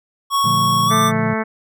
square tone with pitch glide, 1108.7 to 1181.4 Hz, C#6 to D6, 0 to +10 cents, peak -15 dBFS, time 0.3-1.12 s, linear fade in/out 50 ms, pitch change +110 cents, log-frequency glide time 0.86-0.94 s
triangle chord, Bb major seventh, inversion none, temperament equal, 116.54 / 146.83 / 174.61 / 220 Hz, Bb2 / D3 / F3 / A3, 0 / 0 / 0 / 0 cents, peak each -22 / -23 / -23 / -25 dBFS, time 0.44-1.34 s, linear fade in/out 10 ms
harmonic tone, 220 Hz, A3, in tune, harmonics 1 / 2 / 3 / 4 / 5 / 6 / 7 / 8 / 9 / 10, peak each -22 / -25 / -27 / -28 / -29 / -30 / -30 / -31 / -32 / -32 dBFS, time 0.9-1.44 s, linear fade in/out 20 ms
effects none

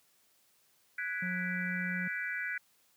sine chord, G# half-diminished seventh, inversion third, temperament equal with one note detuned, 1480 / 1661.2 / 1975.5 / 2326 Hz, F#6 / G#6 / B6 / D7, 0 / 0 / 0 / -17 cents, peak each -38 / -40 / -38 / -42 dBFS, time 0.98-2.58 s, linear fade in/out 5 ms
triangle tone, 180 Hz, F#3, 47 cents flat, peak -34 dBFS, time 1.22-2.08 s, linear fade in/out 5 ms
effects white hiss -69 dBFS RMS until 2.96 s + high-pass 80 Hz 12 dB/octave

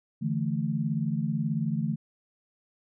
sine chord, D suspended second, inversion none, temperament just, 146.83 / 165.19 / 220.2 Hz, D3 / E3 / A3, 0 / +4 / +2 cents, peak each -30 dBFS, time 0.21-1.96 s, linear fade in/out 20 ms, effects none

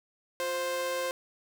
sawtooth tone pair together, 354.7 / 524 Hz, F4 / C5, +27 / +2 cents, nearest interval perfect fifth, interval 675 cents, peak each -37 / -26 dBFS, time 0.4-1.11 s, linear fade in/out 0 ms, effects none

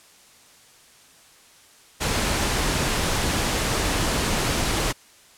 pink noise, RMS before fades -23 dBFS, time 2-4.93 s, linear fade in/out 20 ms, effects white hiss -52 dBFS RMS until 5.37 s + low-pass 10000 Hz 12 dB/octave

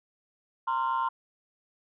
sine tone cluster, 922 / 1050 / 1381 Hz, A#5 / C6 / F6, -19 / +6 / -20 cents, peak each -28 / -27 / -35 dBFS, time 0.67-1.09 s, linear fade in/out 10 ms, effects tanh soft clip ceiling -20 dBFS

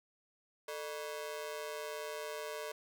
sawtooth ring-modulated tone, 523 Hz, C5, 1 cent flat, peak -33 dBFS, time 0.68-2.72 s, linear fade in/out 5 ms, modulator 79.3 Hz, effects none

